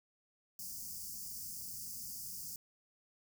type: band-stop noise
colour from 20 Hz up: white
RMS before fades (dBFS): -45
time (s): 0.59-2.56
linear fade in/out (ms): 2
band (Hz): 240 to 4700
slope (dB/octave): 96
effects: none